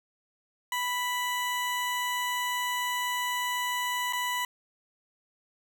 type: tone with dropouts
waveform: 20% pulse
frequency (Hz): 987.8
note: B5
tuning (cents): 0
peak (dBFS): -23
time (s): 0.72-4.45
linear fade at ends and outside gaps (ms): 2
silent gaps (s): 4.126-4.132
effects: 10-bit